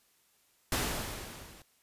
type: noise with level ramp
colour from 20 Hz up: pink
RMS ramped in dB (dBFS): -29 to -54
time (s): 0.72-1.62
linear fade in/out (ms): 2
effects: white hiss -69 dBFS RMS until 1.82 s + resampled to 32000 Hz